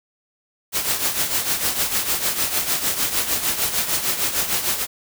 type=noise with tremolo; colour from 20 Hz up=white; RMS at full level=-19 dBFS; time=0.72-4.87 s; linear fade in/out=50 ms; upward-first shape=triangle; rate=6.6 Hz; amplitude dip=70%; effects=none